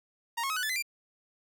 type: tone with pitch steps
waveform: sawtooth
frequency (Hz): 932.3 / 1089.7 / 1273.6 / 1488.5 / 1739.7 / 2033 / 2377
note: A#5 / C#6 / D#6 / F#6 / A6 / B6 / D7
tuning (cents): 0 / -30 / +40 / +10 / -20 / +50 / +20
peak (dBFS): -26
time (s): 0.37-0.825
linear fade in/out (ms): 10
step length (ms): 65
effects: none